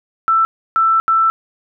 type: tone bursts at uneven times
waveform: sine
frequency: 1329 Hz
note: E6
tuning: 14 cents sharp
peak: -10 dBFS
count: 3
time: 0.28-0.45 / 0.76-1 / 1.08-1.3 s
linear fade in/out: 0 ms
effects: none